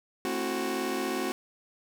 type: chord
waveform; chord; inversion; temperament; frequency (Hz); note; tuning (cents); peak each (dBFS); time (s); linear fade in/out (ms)
sawtooth; F# half-diminished seventh; first; just; 222 / 266.4 / 333 / 370; A3 / C4 / E4 / F#4; +16 / +31 / +18 / 0; -33 / -30 / -33 / -28; 0.25-1.32; 0
effects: none

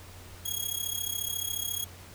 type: tone with amplitude modulation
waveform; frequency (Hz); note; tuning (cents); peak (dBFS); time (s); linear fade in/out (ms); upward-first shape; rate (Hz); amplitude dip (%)
10% pulse; 3303; G#7; -10; -19; 0.45-1.85; 10; sine; 34.2; 80
effects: added 90 Hz sine -48 dBFS peak until 2.14 s + pink hiss -50 dBFS RMS until 2.14 s

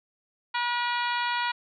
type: harmonic tone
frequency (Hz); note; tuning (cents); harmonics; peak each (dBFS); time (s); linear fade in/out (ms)
481.7; B4; -43; 2 / 3 / 4 / 5 / 6 / 7 / 8 / 9; -28 / -32 / -34 / -36 / -38 / -39 / -40 / -41; 0.54-1.52; 10
effects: none

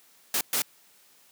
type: noise bursts at uneven times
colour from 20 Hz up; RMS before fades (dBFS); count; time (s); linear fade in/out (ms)
white; -26; 2; 0.34-0.41 / 0.53-0.62; 2
effects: white hiss -59 dBFS RMS until 1.31 s + high-pass 150 Hz 12 dB/octave

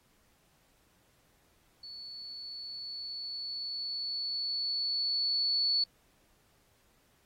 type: tone with level ramp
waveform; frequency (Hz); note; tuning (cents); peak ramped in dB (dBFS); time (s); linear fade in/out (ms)
sine; 4435; C#8; 0; -43 to -25; 1.83-5.84; 5
effects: pink hiss -69 dBFS RMS until 7.25 s + AAC 48 kbps

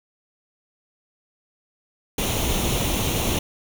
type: noise with comb filter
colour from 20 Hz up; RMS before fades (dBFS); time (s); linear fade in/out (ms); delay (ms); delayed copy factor
pink; -23; 2.18-3.39; 5; 0.31; +0.6
effects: none

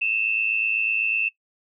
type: tone pair together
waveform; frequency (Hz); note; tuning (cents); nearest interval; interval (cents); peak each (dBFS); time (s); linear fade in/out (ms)
sine; 2592 / 2700; E7 / E7; -30 / +41; minor second; 71; -24; 0.01-1.29; 10
effects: noise-tail reverb RT60 0.1 s tail -18 dB re dry

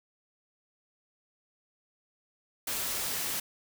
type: noise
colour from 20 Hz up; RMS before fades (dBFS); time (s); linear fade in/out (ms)
white; -33; 2.67-3.4; 5
effects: none

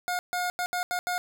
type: tone bursts at uneven times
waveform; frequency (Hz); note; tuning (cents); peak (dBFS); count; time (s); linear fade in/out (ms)
25% pulse; 717; F5; +45; -23; 6; 0.08-0.19 / 0.33-0.5 / 0.59-0.66 / 0.73-0.83 / 0.91-0.99 / 1.07-1.18; 0
effects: none

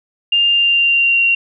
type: tone with pitch glide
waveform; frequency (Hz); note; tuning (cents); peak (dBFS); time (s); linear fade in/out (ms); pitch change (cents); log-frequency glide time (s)
sine; 2803 to 2755; F7 to F7; +6 to -24; -10; 0.32-1.35; 5; -30; 0.47-1.24
effects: none

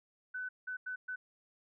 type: tone bursts at uneven times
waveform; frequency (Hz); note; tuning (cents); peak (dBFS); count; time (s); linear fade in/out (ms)
sine; 1504; F#6; +28; -37; 4; 0.34-0.49 / 0.67-0.77 / 0.86-0.96 / 1.08-1.16; 10
effects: none

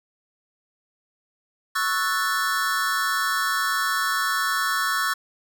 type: chord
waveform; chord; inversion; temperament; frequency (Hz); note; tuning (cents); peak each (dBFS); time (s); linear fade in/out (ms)
square; F# minor seventh; second; equal; 1108.7 / 1318.5 / 1480 / 1760; C#6 / E6 / F#6 / A6; 0 / 0 / 0 / 0; -28; 1.75-5.14; 10
effects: none

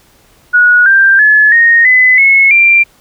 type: tone with pitch steps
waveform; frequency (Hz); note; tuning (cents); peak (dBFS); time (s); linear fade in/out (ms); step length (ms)
sine; 1458 / 1580.8 / 1713.9 / 1858.3 / 2015 / 2185 / 2369; F#6 / G6 / A6 / A#6 / B6 / C#7 / D7; -26 / +14 / -46 / -6 / +34 / -26 / +14; -3; 0.53-2.84; 20; 330
effects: pink hiss -47 dBFS RMS until 3 s

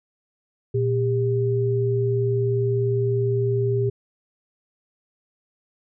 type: tone pair together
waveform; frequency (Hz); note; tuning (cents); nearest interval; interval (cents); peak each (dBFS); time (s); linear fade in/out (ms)
sine; 118.7 / 399.3; A#2 / G4; +32 / +32; octave + major sixth; 2100; -21 / -22; 0.74-3.9; 10
effects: none

